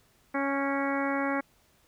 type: harmonic tone with a mistuned harmonic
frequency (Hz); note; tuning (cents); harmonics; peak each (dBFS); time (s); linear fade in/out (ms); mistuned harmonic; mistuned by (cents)
277.2; C#4; 0; 1 / 2 / 3 / 4 / 5 / 6 / 7 / 8; -30 / -33 / -35 / -36 / -37 / -38 / -38 / -39; 0.34-1.41; 10; 6; -16
effects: pink hiss -65 dBFS RMS until 1.87 s